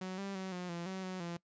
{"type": "tone with pitch steps", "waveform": "sawtooth", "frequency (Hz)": [186.2, 197, 188.9, 179.5, 171.2, 189.1, 185.6, 171.3], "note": ["F#3", "G3", "F#3", "F3", "F3", "F#3", "F#3", "F3"], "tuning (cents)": [11, 9, 36, 48, -34, 38, 6, -33], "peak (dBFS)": -35, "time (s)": [0.01, 1.37], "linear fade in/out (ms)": 5, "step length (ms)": 170, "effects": ["noise-tail reverb RT60 0.1 s tail -22 dB re dry", "resampled to 16000 Hz"]}